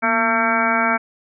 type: harmonic tone with a mistuned harmonic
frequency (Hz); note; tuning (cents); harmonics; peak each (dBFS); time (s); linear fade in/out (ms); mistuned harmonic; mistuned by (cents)
225.8; A3; +45; 1 / 2 / 3 / 4 / 5 / 6 / 7 / 8 / 9 / 10; -24 / -32 / -23 / -24 / -29 / -21 / -23 / -32 / -32 / -23; 0.02-0.98; 20; 1; +78
effects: none